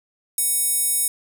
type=tone with high-pass filter; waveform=square; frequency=750 Hz; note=F#5; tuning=23 cents sharp; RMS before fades=-21 dBFS; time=0.38-1.08 s; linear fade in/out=2 ms; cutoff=9800 Hz; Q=2.7; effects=none